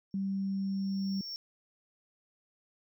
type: tone with exponential growth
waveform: triangle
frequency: 5470 Hz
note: F8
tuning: 37 cents flat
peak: -35 dBFS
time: 0.11-1.36 s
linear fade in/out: 0 ms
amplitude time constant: 270 ms
type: tone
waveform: sine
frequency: 194.8 Hz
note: G3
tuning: 11 cents flat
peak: -30 dBFS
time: 0.14-1.21 s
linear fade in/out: 2 ms
effects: none